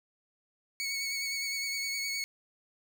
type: tone with vibrato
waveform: 20% pulse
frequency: 2219 Hz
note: C#7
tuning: 1 cent sharp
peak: -27 dBFS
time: 0.8-2.24 s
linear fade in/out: 0 ms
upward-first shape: sine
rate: 9.7 Hz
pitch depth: 23 cents each way
effects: none